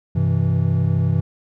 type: tone cluster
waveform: triangle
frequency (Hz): 96.6 / 128.2 / 163.8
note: G2 / C3 / E3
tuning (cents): -25 / -35 / -11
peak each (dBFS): -18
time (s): 0.15-1.21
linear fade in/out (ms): 10
effects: none